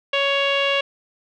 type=tone with low-pass filter; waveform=sawtooth; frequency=557 Hz; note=C#5; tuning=8 cents sharp; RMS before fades=-20 dBFS; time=0.13-0.81 s; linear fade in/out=5 ms; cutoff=3000 Hz; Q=6; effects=none